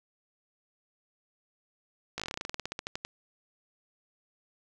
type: slowing click train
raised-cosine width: 0.2 ms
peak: -17 dBFS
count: 20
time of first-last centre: 2.18-3.05 s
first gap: 17 ms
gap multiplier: 1.1
effects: none